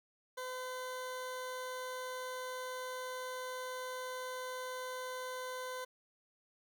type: tone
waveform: 20% pulse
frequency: 509 Hz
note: C5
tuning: 48 cents flat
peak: -35 dBFS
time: 0.37-5.85 s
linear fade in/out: 10 ms
effects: 12-bit